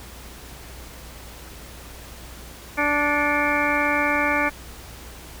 harmonic tone with a mistuned harmonic, 292.1 Hz, D4, 9 cents flat, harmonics 1 / 2 / 3 / 4 / 5 / 6 / 7 / 8, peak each -27 / -27 / -27 / -27 / -27 / -27 / -27 / -27 dBFS, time 2.77-4.5 s, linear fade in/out 20 ms, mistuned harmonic 7, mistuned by +91 cents, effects added 60 Hz sine -42 dBFS peak until 5.4 s + pink hiss -42 dBFS RMS until 5.4 s

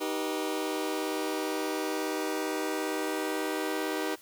sawtooth chord, Eb augmented, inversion none, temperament just, 311.1 / 388.9 / 486.1 Hz, Eb4 / G4 / B4, 0 / -14 / -28 cents, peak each -29 / -30 / -32 dBFS, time 0-4.16 s, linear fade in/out 20 ms, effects white hiss -55 dBFS RMS until 4.21 s

